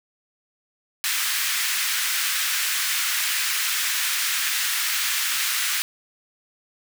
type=high-pass noise; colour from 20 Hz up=pink; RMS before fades=-24 dBFS; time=1.04-5.82 s; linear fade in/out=0 ms; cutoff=1500 Hz; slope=24 dB/octave; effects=none